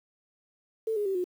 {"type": "tone with pitch steps", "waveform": "sine", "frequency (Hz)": [444, 414.3, 386.5, 360.6], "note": ["A4", "G#4", "G4", "F#4"], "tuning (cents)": [16, -4, -24, -45], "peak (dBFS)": -26, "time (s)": [0.87, 1.242], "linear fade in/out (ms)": 5, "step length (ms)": 93, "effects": ["9-bit"]}